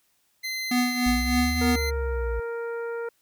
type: tone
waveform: 25% pulse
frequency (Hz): 2060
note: C7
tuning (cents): -28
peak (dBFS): -25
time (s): 0.43-1.91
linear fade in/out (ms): 20
type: tone with tremolo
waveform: square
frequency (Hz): 246.9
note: B3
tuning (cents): 0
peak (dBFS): -20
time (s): 0.71-1.76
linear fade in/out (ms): 5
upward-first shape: triangle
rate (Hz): 3.3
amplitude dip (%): 75
type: linear two-way sweep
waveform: sine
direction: up then down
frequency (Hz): 55.7 to 79 to 55.7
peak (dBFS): -26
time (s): 1.06-2.4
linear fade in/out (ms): 5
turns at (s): 1.59
type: harmonic tone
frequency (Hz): 466.2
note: A#4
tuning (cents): 0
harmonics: 1 / 2 / 3 / 4 / 5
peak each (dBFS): -29 / -41 / -38 / -49 / -53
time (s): 1.61-3.09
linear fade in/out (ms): 5
effects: white hiss -68 dBFS RMS until 3.21 s